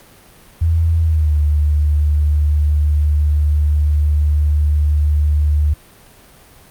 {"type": "tone with pitch glide", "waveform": "sine", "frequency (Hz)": [82.2, 74.51], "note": ["E2", "D2"], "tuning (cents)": [-4, 26], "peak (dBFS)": -11, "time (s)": [0.61, 5.74], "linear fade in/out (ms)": 10, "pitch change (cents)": -170, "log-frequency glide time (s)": [1, 1.35], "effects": ["pink hiss -45 dBFS RMS until 6.7 s", "Opus 48 kbps"]}